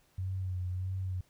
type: tone with vibrato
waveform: sine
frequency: 92.5 Hz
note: F#2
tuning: in tune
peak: -32 dBFS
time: 0.18-1.21 s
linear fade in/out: 5 ms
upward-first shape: sine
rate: 1.6 Hz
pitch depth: 39 cents each way
effects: pink hiss -68 dBFS RMS until 1.29 s